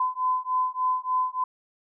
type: beating tone pair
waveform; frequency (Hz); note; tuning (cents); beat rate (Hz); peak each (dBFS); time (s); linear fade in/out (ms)
sine; 1015 / 1018.4; B5 / C6; +47 / -47; 3.4; -26; 0-1.44; 5
effects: none